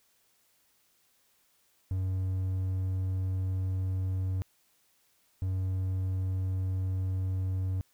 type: tone pair in turn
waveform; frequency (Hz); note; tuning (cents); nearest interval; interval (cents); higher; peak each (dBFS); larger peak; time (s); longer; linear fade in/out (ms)
triangle; 93.7 / 93.7; F#2 / F#2; +22 / +22; unison; 0; neither; -26; neither; 1.91-4.42 / 5.42-7.81; first; 0
effects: white hiss -69 dBFS RMS until 7.93 s